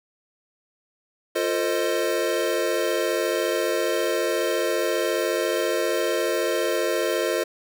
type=chord; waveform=square; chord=F dominant seventh; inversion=none; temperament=equal with one note detuned; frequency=349.2 / 448.7 / 523.3 / 622.3 Hz; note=F4 / A4 / C5 / Eb5; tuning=0 / +34 / 0 / 0 cents; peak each=-28 dBFS; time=1.35-7.44 s; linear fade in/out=10 ms; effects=none